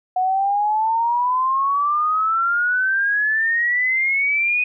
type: exponential sweep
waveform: sine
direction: up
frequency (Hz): 731 to 2500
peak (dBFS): -16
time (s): 0.16-4.64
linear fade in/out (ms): 5
effects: none